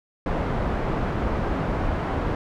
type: low-pass noise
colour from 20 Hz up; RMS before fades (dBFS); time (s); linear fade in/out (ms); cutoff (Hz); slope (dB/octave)
pink; -25; 0.26-2.35; 2; 1200; 12
effects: none